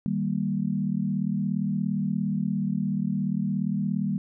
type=chord; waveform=sine; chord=Eb major; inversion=none; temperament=equal; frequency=155.56 / 196 / 233.1 Hz; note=Eb3 / G3 / Bb3; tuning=0 / 0 / 0 cents; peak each=-30 / -26 / -30 dBFS; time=0.06-4.18 s; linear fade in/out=0 ms; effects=none